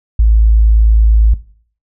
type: tone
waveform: sine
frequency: 54.5 Hz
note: A1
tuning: 16 cents flat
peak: -5 dBFS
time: 0.19-1.34 s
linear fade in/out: 5 ms
effects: noise-tail reverb RT60 0.5 s tail -17 dB re dry